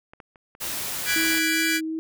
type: clicks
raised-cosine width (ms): 0.5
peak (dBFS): -29 / -27 / -35 / -33 / -25 / -28 / -34 / -31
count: 8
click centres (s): 0.135 / 0.202 / 0.358 / 0.551 / 0.653 / 0.736 / 0.813 / 0.963
type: noise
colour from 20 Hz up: white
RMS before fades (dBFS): -30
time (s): 0.6-1.4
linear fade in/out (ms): 20
type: chord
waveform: sawtooth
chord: G# half-diminished seventh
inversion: third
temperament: equal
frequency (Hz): 1480 / 1661.2 / 1975.5 / 2349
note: F#6 / G#6 / B6 / D7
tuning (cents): 0 / 0 / 0 / 0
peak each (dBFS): -25 / -23 / -27 / -22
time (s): 1.05-1.81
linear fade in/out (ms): 50
type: tone with vibrato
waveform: sine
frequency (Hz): 320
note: D#4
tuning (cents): +49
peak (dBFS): -26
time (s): 1.16-1.99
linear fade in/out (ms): 0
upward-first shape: sine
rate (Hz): 2.6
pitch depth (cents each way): 12
effects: none